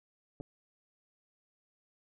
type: clicks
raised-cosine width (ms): 2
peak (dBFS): -30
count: 2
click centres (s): 0.402 / 0.409
effects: none